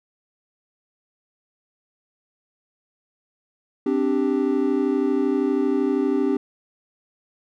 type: chord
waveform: triangle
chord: C suspended second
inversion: none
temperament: just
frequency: 261.6 / 294.3 / 392.4 Hz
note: C4 / D4 / G4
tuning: 0 / +4 / +2 cents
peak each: -21 dBFS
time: 3.86-6.37 s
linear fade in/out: 5 ms
effects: none